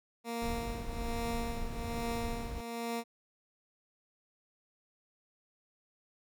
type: tone with tremolo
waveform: 15% pulse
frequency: 233.1 Hz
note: A#3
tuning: in tune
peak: -27 dBFS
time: 0.24-3.04 s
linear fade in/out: 50 ms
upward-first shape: triangle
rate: 1.2 Hz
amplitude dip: 75%
type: noise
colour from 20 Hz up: brown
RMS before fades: -39 dBFS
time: 0.42-2.61 s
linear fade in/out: 2 ms
effects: none